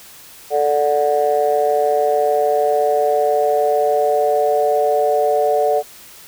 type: chord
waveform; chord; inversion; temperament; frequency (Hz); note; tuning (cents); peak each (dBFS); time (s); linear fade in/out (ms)
sine; D major; second; just; 440.5 / 587.3 / 734.2; A4 / D5 / F#5; +2 / 0 / -14; -17; 0.5-5.83; 50
effects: tanh soft clip ceiling -5 dBFS + white hiss -41 dBFS RMS until 6.27 s